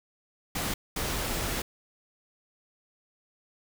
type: noise bursts at uneven times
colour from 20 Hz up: pink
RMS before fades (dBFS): -31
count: 2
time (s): 0.55-0.74 / 0.96-1.62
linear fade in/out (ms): 5
effects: none